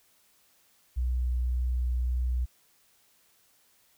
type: tone with vibrato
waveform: sine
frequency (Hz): 61.74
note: B1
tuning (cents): 0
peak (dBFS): -25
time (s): 0.96-2.46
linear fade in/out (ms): 20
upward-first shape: triangle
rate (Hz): 1.8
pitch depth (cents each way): 10
effects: white hiss -65 dBFS RMS until 3.97 s